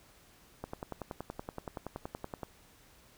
click train, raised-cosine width 1 ms, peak -24 dBFS, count 20, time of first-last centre 0.64-2.432 s, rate 10.6 Hz, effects pink hiss -61 dBFS RMS until 3.17 s

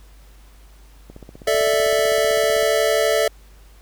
click train, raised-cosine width 2 ms, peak -25 dBFS, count 25, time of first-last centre 1.1-2.629 s, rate 15.7 Hz
square chord, A suspended fourth, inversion none, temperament equal, 440 / 587.3 / 659.3 Hz, A4 / D5 / E5, 0 / 0 / 0 cents, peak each -21 / -21 / -21 dBFS, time 1.47-3.28 s, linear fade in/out 5 ms
effects added 50 Hz sine -44 dBFS peak until 3.81 s + pink hiss -54 dBFS RMS until 3.81 s

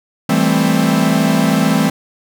45% pulse chord, A minor seventh, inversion second, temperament equal with one note detuned, 164.81 / 198.28 / 220 / 261.6 Hz, E3 / G3 / A3 / C4, 0 / +20 / 0 / 0 cents, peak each -17 dBFS, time 0.29-1.9 s, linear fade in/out 5 ms, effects none

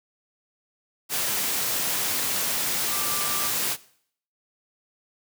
sine tone in noise, 1180 Hz, D6, 8 cents sharp, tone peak -34 dBFS, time 2.87-3.52 s, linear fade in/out 50 ms, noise white, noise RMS -26 dBFS, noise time 1.09-3.77 s, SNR -11 dB, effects noise-tail reverb RT60 0.6 s tail -19 dB re dry + high-pass 100 Hz 12 dB/octave

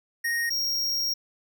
square tone pair in turn, 1864.7 / 5588 Hz, A#6 / F8, 0 / 0 cents, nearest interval octave + perfect fifth, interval 1900 cents, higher second, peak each -25 dBFS, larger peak neither, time 0.24-0.5 / 0.5-1.14 s, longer second, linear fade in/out 10 ms, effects none

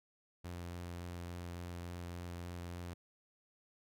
sawtooth tone with vibrato, 87.31 Hz, F2, in tune, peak -39 dBFS, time 0.44-2.94 s, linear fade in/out 10 ms, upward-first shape sine, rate 3.5 Hz, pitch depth 11 cents each way, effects none

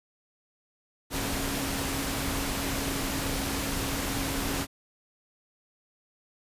sine tone in noise, 273.9 Hz, C#4, 21 cents flat, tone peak -35 dBFS, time 1.1-4.67 s, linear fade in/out 50 ms, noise pink, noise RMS -31 dBFS, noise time 1.1-4.67 s, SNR -7 dB, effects resampled to 32000 Hz

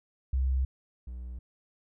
sine / triangle tone pair in turn, 65.41 / 61.45 Hz, C2 / B1, 0 / -8 cents, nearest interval minor second, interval 108 cents, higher first, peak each -24 / -35 dBFS, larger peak first, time 0.33-0.65 / 1.07-1.39 s, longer neither, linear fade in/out 5 ms, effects none

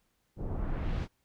brown noise with low-pass filter sweep, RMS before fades -33 dBFS, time 0.36-1.08 s, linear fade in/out 50 ms, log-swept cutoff 490 to 5500 Hz, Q 0.97, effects pink hiss -75 dBFS RMS until 1.24 s

